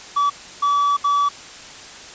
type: tone bursts at uneven times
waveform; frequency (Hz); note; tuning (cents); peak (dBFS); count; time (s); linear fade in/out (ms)
triangle; 1147; D6; -41; -13; 3; 0.16-0.3 / 0.62-0.97 / 1.04-1.29; 10
effects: white hiss -38 dBFS RMS until 2.14 s + resampled to 16000 Hz